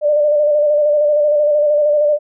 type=tone with vibrato; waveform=sine; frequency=594 Hz; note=D5; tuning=20 cents sharp; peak=-10 dBFS; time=0.01-2.19 s; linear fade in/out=50 ms; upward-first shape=square; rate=13 Hz; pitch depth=28 cents each way; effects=none